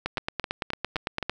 two click trains, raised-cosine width 0.3 ms, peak -11 / -13 dBFS, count 12 / 5, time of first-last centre 0.06-1.296 / 0.18-1.227 s, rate 8.9 / 3.82 Hz, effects none

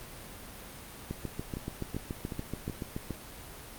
two click trains, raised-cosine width 3 ms, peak -23 / -21 dBFS, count 4 / 15, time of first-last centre 1.57-2.698 / 1.11-3.107 s, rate 2.66 / 7.01 Hz, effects pink hiss -46 dBFS RMS until 3.78 s + Opus 32 kbps

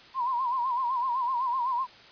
sine tone with vibrato, 1003 Hz, B5, 26 cents sharp, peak -25 dBFS, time 0.14-1.87 s, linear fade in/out 50 ms, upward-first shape sine, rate 7.9 Hz, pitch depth 110 cents each way, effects white hiss -51 dBFS RMS until 2.11 s + resampled to 11025 Hz

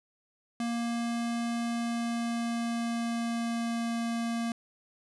square tone with pitch glide, 234.4 to 232.1 Hz, A#3 to A#3, +10 to -7 cents, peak -30 dBFS, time 0.6-4.52 s, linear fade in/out 2 ms, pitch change -17 cents, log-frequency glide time 1.63-4 s, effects resampled to 24000 Hz

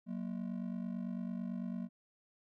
triangle ring-modulated tone, 210 Hz, G#3, 19 cents sharp, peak -32 dBFS, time 0.06-1.89 s, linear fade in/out 50 ms, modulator 24.5 Hz, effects none

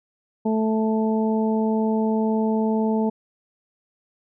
harmonic tone, 219.5 Hz, A3, 4 cents flat, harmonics 1 / 2 / 3 / 4, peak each -20 / -25 / -31 / -30 dBFS, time 0.45-3.1 s, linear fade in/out 10 ms, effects none

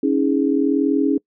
sine chord, C# suspended second, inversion none, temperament equal with one note detuned, 277.2 / 317.8 / 415.3 Hz, C#4 / D#4 / G#4, 0 / +37 / 0 cents, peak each -17 / -20 / -22 dBFS, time 0.03-1.18 s, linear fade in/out 5 ms, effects noise-tail reverb RT60 0.1 s tail -25 dB re dry

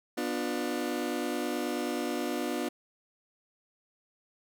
30% pulse chord, B diminished, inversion none, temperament just, 246.9 / 296.3 / 355.6 Hz, B3 / D4 / F4, 0 / +15 / +31 cents, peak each -32 dBFS, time 0.17-2.69 s, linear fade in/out 10 ms, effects none

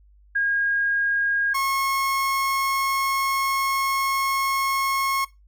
sine / 30% pulse tone pair in turn, 1629 / 1087.2 Hz, G#6 / C#6, -34 / -34 cents, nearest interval perfect fifth, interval 700 cents, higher first, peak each -19 dBFS, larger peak neither, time 0.35-1.54 / 1.54-5.25 s, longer second, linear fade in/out 10 ms, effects noise-tail reverb RT60 0.2 s tail -18 dB re dry + added 50 Hz sine -51 dBFS peak until 5.47 s

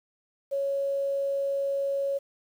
sine tone with quantisation, 554.4 Hz, C#5, in tune, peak -25 dBFS, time 0.51-2.19 s, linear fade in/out 20 ms, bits 9, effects none

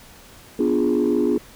sine chord, B diminished seventh, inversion none, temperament equal, 246.9 / 293.7 / 349.2 / 415.3 Hz, B3 / D4 / F4 / Ab4, 0 / 0 / 0 / 0 cents, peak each -21 dBFS, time 0.59-1.38 s, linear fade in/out 5 ms, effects tanh soft clip ceiling -11 dBFS + pink hiss -46 dBFS RMS until 1.55 s

